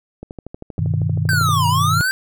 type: click train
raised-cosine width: 2 ms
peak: -18 dBFS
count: 17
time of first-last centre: 0.23-1.49 s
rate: 12.7 Hz
type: chord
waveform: sine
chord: G augmented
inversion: none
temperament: equal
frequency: 98 / 123.47 / 155.56 Hz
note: G2 / B2 / D#3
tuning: 0 / 0 / 0 cents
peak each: -20 / -22 / -20 dBFS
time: 0.79-2.01 s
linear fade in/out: 0 ms
type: linear two-way sweep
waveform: square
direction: down then up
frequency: 1584 to 932.3 to 1584 Hz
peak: -17 dBFS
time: 1.29-2.11 s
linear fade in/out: 0 ms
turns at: 1.67 s
effects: none